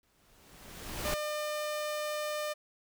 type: noise with exponential growth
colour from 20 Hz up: pink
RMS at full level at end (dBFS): -33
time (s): 0.03-1.14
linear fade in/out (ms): 1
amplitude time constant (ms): 240
type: tone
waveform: sawtooth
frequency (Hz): 602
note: D5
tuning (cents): +43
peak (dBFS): -29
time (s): 1.04-2.54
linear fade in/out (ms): 20
effects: none